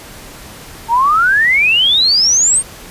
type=exponential sweep; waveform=sine; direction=up; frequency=890 to 8870 Hz; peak=-8 dBFS; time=0.88-2.63 s; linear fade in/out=50 ms; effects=pink hiss -34 dBFS RMS until 2.9 s + resampled to 32000 Hz